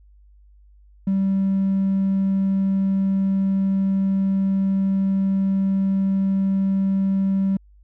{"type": "tone", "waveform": "triangle", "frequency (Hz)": 193.8, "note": "G3", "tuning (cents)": -20, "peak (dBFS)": -14, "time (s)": [1.07, 7.57], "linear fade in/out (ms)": 5, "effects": ["tanh soft clip ceiling -13 dBFS", "added 50 Hz sine -48 dBFS peak until 7.83 s"]}